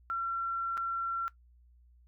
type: tone with dropouts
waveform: sine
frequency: 1360 Hz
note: F6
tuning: 46 cents flat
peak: -30 dBFS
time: 0.1-1.28 s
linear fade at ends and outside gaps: 0 ms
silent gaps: 0.772-0.777 s
effects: noise-tail reverb RT60 0.1 s tail -17 dB re dry + added 60 Hz sine -58 dBFS peak until 2.07 s